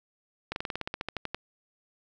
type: slowing click train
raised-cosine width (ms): 0.3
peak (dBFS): -16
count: 14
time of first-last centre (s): 0.52-1.346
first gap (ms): 41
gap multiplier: 1.07
effects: none